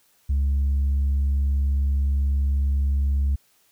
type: tone with tanh clipping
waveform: sine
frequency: 69.4 Hz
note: C#2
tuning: 3 cents sharp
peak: -19 dBFS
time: 0.29-3.36 s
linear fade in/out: 10 ms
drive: 1 dB
effects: white hiss -62 dBFS RMS until 3.71 s